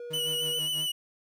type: tone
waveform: triangle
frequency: 480 Hz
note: B4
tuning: 49 cents flat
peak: -35 dBFS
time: 0-0.59 s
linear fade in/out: 2 ms
type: tone with tremolo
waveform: 40% pulse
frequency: 155.56 Hz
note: D#3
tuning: in tune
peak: -38 dBFS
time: 0.1-0.87 s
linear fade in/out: 10 ms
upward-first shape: sine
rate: 6.1 Hz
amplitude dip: 80%
type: tone with vibrato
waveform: 45% pulse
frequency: 2958 Hz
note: F#7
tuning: 1 cent flat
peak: -28 dBFS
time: 0.13-0.92 s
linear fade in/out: 10 ms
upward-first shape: triangle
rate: 7.4 Hz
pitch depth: 38 cents each way
effects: none